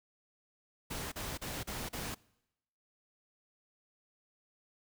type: noise bursts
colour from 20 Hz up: pink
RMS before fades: -40 dBFS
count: 5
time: 0.9-2.148 s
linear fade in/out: 10 ms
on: 220 ms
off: 37 ms
effects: noise-tail reverb RT60 0.9 s tail -24 dB re dry